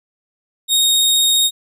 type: tone with vibrato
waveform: sawtooth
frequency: 3729 Hz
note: A#7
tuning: in tune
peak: -9 dBFS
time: 0.68-1.51 s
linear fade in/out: 50 ms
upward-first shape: triangle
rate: 15 Hz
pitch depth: 10 cents each way
effects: none